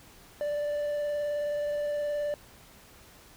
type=tone with vibrato; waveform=triangle; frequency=587.3 Hz; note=D5; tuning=in tune; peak=-26 dBFS; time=0.41-2.34 s; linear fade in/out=0 ms; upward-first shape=sine; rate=19 Hz; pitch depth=12 cents each way; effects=pink hiss -54 dBFS RMS until 3.36 s